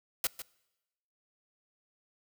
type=noise with echo; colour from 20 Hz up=white; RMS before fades=-29 dBFS; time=0.24-0.27 s; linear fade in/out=2 ms; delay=150 ms; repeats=1; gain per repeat=-12 dB; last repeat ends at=0.42 s; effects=noise-tail reverb RT60 1.0 s tail -24 dB re dry + high-pass 80 Hz 12 dB/octave